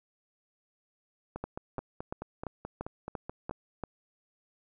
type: two click trains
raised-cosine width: 1 ms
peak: -23 / -21 dBFS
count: 11 / 8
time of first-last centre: 1.36-3.511 / 1.44-3.837 s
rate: 4.65 / 2.92 Hz
effects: none